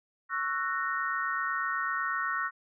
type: chord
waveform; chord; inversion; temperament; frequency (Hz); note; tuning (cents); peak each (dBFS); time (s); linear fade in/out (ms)
sine; F# dominant seventh; second; just; 1110 / 1332 / 1480 / 1850; C#6 / E6 / F#6 / A#6; +2 / +18 / 0 / -14; -34; 0.29-2.51; 50
effects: none